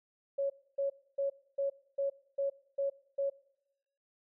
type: tone bursts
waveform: sine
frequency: 554.4 Hz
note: C#5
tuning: in tune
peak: -29 dBFS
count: 8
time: 0.38-3.3 s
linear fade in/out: 10 ms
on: 120 ms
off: 280 ms
effects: noise-tail reverb RT60 0.9 s tail -21 dB re dry